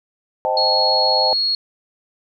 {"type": "chord", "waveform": "sine", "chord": "A half-diminished seventh", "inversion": "first", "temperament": "equal", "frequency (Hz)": [523.3, 622.3, 784, 880], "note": ["C5", "Eb5", "G5", "A5"], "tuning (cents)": [0, 0, 0, 0], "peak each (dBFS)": -22, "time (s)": [0.45, 1.33], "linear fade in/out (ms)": 0}
{"type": "tone", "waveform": "sine", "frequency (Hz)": 4315, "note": "C#8", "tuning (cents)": -47, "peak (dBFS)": -16, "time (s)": [0.57, 1.55], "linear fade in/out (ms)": 2}
{"effects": []}